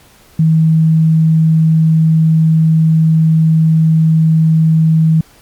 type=tone; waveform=sine; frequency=160 Hz; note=D#3; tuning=49 cents sharp; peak=-6 dBFS; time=0.39-5.21 s; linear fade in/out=5 ms; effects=pink hiss -45 dBFS RMS until 5.41 s + MP3 96 kbps